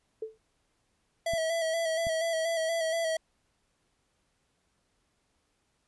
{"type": "tone with exponential decay", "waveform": "sine", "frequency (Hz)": 440, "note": "A4", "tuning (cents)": 0, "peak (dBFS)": -29, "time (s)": [0.22, 0.38], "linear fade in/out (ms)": 5, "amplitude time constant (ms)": 34}
{"type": "tone with vibrato", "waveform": "square", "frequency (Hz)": 655, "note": "E5", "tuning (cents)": -11, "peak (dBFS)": -28, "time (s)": [1.26, 3.17], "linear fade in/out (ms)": 5, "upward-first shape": "square", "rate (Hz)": 4.2, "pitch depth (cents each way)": 31}
{"type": "clicks", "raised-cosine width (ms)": 5, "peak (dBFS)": -27, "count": 2, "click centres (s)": [1.336, 2.069]}
{"effects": ["pink hiss -74 dBFS RMS until 5.87 s", "resampled to 24000 Hz"]}